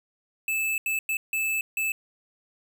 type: tone bursts at uneven times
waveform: square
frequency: 2623 Hz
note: E7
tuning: 9 cents flat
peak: -25 dBFS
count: 5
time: 0.48-0.78 / 0.86-0.99 / 1.09-1.17 / 1.33-1.61 / 1.77-1.92 s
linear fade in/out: 2 ms
effects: none